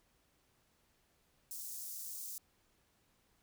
white high-pass noise, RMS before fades -45 dBFS, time 1.51-2.38 s, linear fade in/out 0 ms, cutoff 5600 Hz, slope 24 dB/octave, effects pink hiss -74 dBFS RMS until 3.42 s

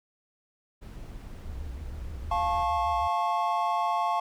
brown noise, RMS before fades -41 dBFS, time 0.81-2.65 s, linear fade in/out 20 ms
sine tone with vibrato, 68.5 Hz, C#2, 20 cents flat, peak -36 dBFS, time 1.45-3.08 s, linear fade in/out 10 ms, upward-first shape square, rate 6.4 Hz, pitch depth 200 cents each way
triangle chord, F augmented, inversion none, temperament just, 698.5 / 873.1 / 1091.3 Hz, F5 / A5 / C#6, 0 / -14 / -27 cents, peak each -27 dBFS, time 2.31-4.2 s, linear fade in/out 5 ms
effects none

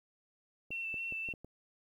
clicks, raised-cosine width 2 ms, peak -35 dBFS, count 6, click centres 0.706 / 0.942 / 1.124 / 1.288 / 1.338 / 1.446 s
sine tone with vibrato, 2683 Hz, E7, 30 cents sharp, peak -36 dBFS, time 0.71-1.33 s, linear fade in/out 5 ms, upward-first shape square, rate 3.7 Hz, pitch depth 17 cents each way
effects 11-bit

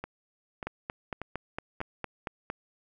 two click trains, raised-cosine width 0.5 ms, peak -21 / -18 dBFS, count 4 / 9, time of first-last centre 0.04-1.805 / 0.67-2.501 s, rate 1.7 / 4.37 Hz, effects none

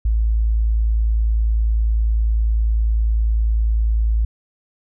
sine tone, 55 Hz, A1, in tune, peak -14 dBFS, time 0.05-4.25 s, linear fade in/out 5 ms, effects none

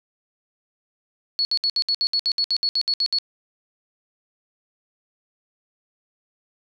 sine tone bursts, 4385 Hz, C#8, 20 cents flat, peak -18 dBFS, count 15, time 1.39-3.186 s, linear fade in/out 0 ms, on 60 ms, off 64 ms, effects none

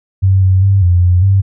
sine tone with pitch steps, 95.7 / 94 / 98 / 88.5 / 89.4 / 97.4 Hz, G2 / F#2 / G2 / F2 / F2 / G2, -41 / +28 / 0 / +23 / +41 / -11 cents, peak -6 dBFS, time 0.22-1.42 s, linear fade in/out 20 ms, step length 200 ms, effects none

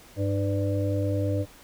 harmonic tone with a mistuned harmonic, 100 Hz, G2, 35 cents sharp, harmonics 1 / 3 / 5 / 6, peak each -25 / -30 / -32 / -33 dBFS, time 0.16-1.46 s, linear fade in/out 50 ms, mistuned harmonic 6, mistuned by -31 cents, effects pink hiss -51 dBFS RMS until 1.63 s

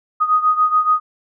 sine beating tone pair, 1244.5 / 1251.5 Hz, D#6 / D#6, 0 / +10 cents, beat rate 7 Hz, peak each -14 / -18 dBFS, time 0.2-1 s, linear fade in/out 20 ms, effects none

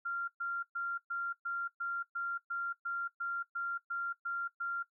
sine tone bursts, 1386 Hz, F6, 14 cents flat, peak -33 dBFS, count 14, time 0.05-4.83 s, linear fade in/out 10 ms, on 230 ms, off 120 ms, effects noise-tail reverb RT60 0.1 s tail -17 dB re dry

